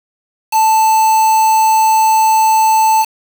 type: tone with quantisation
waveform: triangle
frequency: 880 Hz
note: A5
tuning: in tune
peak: -6 dBFS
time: 0.51-3.06 s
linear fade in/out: 50 ms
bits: 3
effects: none